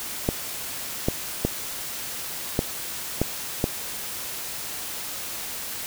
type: clicks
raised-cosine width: 2 ms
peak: -7 dBFS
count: 6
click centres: 0.289 / 1.085 / 1.45 / 2.591 / 3.216 / 3.641 s
effects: white hiss -33 dBFS RMS until 5.86 s